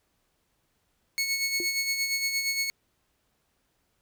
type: tone with tremolo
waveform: 20% pulse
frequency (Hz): 2200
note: C#7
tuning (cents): -14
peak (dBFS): -19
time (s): 1.18-2.7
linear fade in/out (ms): 0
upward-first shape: sine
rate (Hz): 8.6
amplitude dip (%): 50
type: tone with exponential decay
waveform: sine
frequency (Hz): 349.2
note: F4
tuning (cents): 0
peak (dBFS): -28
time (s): 1.6-1.7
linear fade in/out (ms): 1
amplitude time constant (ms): 21
effects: pink hiss -73 dBFS RMS until 4.01 s